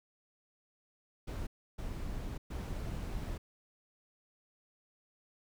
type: noise bursts at uneven times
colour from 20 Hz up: brown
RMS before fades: -39 dBFS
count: 3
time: 1.27-1.47 / 1.78-2.38 / 2.5-3.38 s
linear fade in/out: 10 ms
effects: none